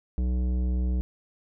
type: tone with tanh clipping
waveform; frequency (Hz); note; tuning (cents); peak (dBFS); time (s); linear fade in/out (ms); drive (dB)
triangle; 62; B1; +7; -25; 0.18-1.01; 0; 17
effects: none